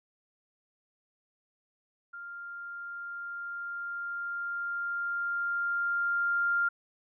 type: tone with level ramp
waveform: sine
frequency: 1396.9 Hz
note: F6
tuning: in tune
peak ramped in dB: -40 to -24 dBFS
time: 2.13-6.69 s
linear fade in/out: 10 ms
effects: none